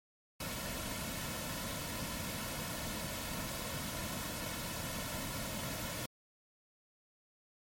pink noise with comb filter, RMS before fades -40 dBFS, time 0.4-6.06 s, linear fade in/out 5 ms, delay 2.5 ms, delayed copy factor -0.6, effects MP3 64 kbps

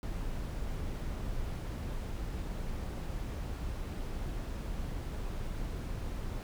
brown noise, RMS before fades -37 dBFS, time 0.03-6.43 s, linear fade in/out 0 ms, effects none

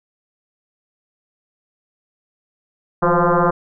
sine tone with frequency modulation, 340.4 Hz, F4, 44 cents flat, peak -12 dBFS, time 3.02-3.51 s, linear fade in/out 10 ms, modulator 174 Hz, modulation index 5.7, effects none

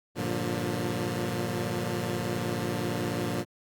15% pulse chord, G minor seventh, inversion none, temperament equal with one note detuned, 98 / 116.54 / 146.83 / 177.56 Hz, G2 / Bb2 / D3 / F3, 0 / 0 / 0 / +29 cents, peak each -31 / -26 / -30 / -27 dBFS, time 0.15-3.45 s, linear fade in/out 50 ms, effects Opus 48 kbps

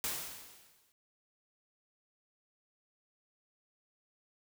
white noise with exponential decay, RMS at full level -34 dBFS, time 0.04-0.92 s, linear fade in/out 1 ms, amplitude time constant 190 ms, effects none

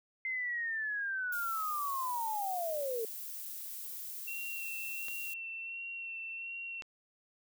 sine linear sweep, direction down, 2086 to 434.4 Hz, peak -33 dBFS, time 0.25-3.05 s, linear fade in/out 2 ms
violet noise, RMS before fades -43 dBFS, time 1.32-5.34 s, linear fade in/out 5 ms
sine tone with vibrato, 2715 Hz, F7, 50 cents flat, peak -39 dBFS, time 4.27-6.82 s, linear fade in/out 10 ms, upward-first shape sine, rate 1.4 Hz, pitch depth 20 cents each way
clicks, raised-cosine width 0.2 ms, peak -29 dBFS, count 2, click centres 5.084 / 6.822 s
effects none

